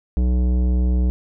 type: tone with tanh clipping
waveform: triangle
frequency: 61.74 Hz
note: B1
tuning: in tune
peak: -17 dBFS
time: 0.17-1.1 s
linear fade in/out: 0 ms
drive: 18 dB
effects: none